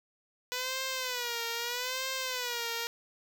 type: tone with vibrato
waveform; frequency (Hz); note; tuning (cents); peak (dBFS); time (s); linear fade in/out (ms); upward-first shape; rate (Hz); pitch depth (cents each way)
5% pulse; 493.9; B4; 0; -21; 0.52-2.87; 0; sine; 0.79; 110
effects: 9-bit